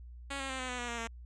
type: tone with pitch steps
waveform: 5% pulse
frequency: 277.2 / 269.8 / 262.6 / 255.5 / 248.7 / 242 / 235.5 / 229.2 Hz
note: C#4 / C#4 / C4 / C4 / B3 / B3 / A#3 / A#3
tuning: 0 / -47 / +6 / -41 / +12 / -35 / +18 / -29 cents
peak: -25 dBFS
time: 0.3-1.076 s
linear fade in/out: 10 ms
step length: 97 ms
effects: added 60 Hz sine -46 dBFS peak until 1.25 s + resampled to 22050 Hz